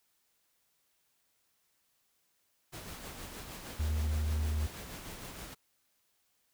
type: noise with tremolo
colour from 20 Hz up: pink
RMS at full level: -44 dBFS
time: 2.72-5.55 s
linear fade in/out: 20 ms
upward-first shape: sine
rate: 6.4 Hz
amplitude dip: 35%
type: tone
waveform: triangle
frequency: 76.4 Hz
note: D#2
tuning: 31 cents flat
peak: -27 dBFS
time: 3.79-4.67 s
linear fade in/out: 10 ms
effects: white hiss -75 dBFS RMS until 6.53 s